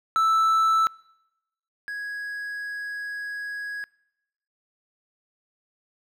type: tone pair in turn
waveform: triangle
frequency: 1318.5 / 1661.2 Hz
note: E6 / G#6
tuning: 0 / 0 cents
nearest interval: major third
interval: 400 cents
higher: second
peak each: -16 / -28 dBFS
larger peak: first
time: 0.16-0.87 / 1.88-3.84 s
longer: second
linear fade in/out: 0 ms
effects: noise-tail reverb RT60 0.9 s tail -25 dB re dry